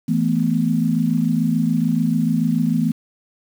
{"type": "chord", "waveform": "sine", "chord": "E suspended fourth", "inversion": "none", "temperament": "equal", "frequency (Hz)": [164.81, 220, 246.9], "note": ["E3", "A3", "B3"], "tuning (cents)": [0, 0, 0], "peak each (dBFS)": -20, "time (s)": [0.08, 2.92], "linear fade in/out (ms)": 10, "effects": ["7-bit"]}